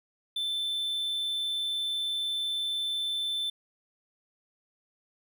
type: tone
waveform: triangle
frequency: 3534 Hz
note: A7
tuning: 7 cents sharp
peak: -27 dBFS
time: 0.36-3.5 s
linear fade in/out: 5 ms
effects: none